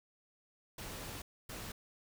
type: noise bursts at uneven times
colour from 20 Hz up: pink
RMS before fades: -45 dBFS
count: 2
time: 0.78-1.22 / 1.49-1.72 s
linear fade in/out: 5 ms
effects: none